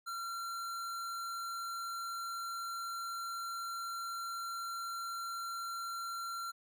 square tone, 1368 Hz, F6, 36 cents flat, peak -39 dBFS, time 0.06-6.52 s, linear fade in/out 20 ms, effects none

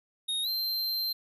square tone with pitch glide, 3729 to 4138 Hz, A#7 to C8, 0 to -20 cents, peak -29 dBFS, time 0.28-1.13 s, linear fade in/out 10 ms, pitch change +180 cents, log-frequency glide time 0.43-0.48 s, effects none

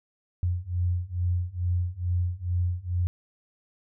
sine beating tone pair, 87.6 / 89.9 Hz, F2 / F#2, +6 / -49 cents, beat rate 2.3 Hz, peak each -28 / -27 dBFS, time 0.43-3.07 s, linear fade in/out 0 ms, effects none

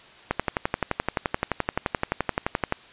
click train, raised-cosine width 0.5 ms, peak -7 dBFS, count 29, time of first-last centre 0.31-2.724 s, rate 11.6 Hz, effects white hiss -49 dBFS RMS until 2.92 s + resampled to 8000 Hz

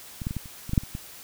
clicks, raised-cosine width 5 ms, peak -21 / -15 / -19 / -17 / -30 / -23 / -13 / -6 / -27 / -20 dBFS, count 10, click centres 0.218 / 0.269 / 0.309 / 0.367 / 0.458 / 0.694 / 0.734 / 0.778 / 0.835 / 0.951 s, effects white hiss -45 dBFS RMS until 1.23 s

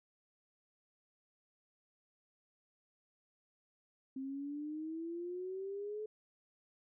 sine exponential sweep, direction up, 263.2 to 432.7 Hz, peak -39 dBFS, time 4.16-6.06 s, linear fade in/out 5 ms, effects none

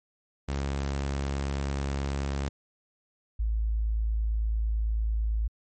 sawtooth / sine tone pair in turn, 69.3 / 54.49 Hz, C#2 / A1, 0 / -16 cents, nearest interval major third, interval 416 cents, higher first, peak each -24 dBFS, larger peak neither, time 0.48-2.49 / 3.39-5.48 s, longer second, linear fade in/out 10 ms, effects MP3 32 kbps

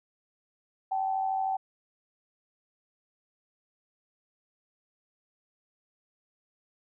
sine tone pair together, 768 / 861.1 Hz, G5 / A5, -36 / -38 cents, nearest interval major second, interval 198 cents, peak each -27 / -35 dBFS, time 0.91-1.57 s, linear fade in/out 10 ms, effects none

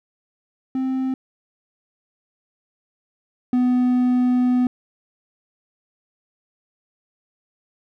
triangle tone pair in turn, 261.6 / 249.4 Hz, C4 / B3, 0 / +17 cents, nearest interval minor second, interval 83 cents, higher first, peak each -18 / -13 dBFS, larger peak second, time 0.75-1.14 / 3.53-4.67 s, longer second, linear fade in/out 2 ms, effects none

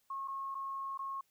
sine tone with dropouts, 1087 Hz, C#6, 34 cents flat, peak -37 dBFS, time 0.1-1.21 s, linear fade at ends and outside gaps 5 ms, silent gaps 0.277-0.281 / 0.546-0.55 / 0.976-0.99 s, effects white hiss -75 dBFS RMS until 1.3 s

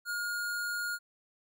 square tone, 1427 Hz, F6, 37 cents sharp, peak -33 dBFS, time 0.05-0.99 s, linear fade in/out 50 ms, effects none

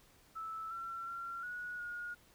sine tone with pitch steps, 1313 / 1354 / 1372 / 1460 / 1435 Hz, E6 / E6 / F6 / F#6 / F6, -7 / +46 / -31 / -24 / +47 cents, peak -40 dBFS, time 0.35-2.15 s, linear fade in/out 20 ms, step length 360 ms, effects pink hiss -65 dBFS RMS until 2.34 s

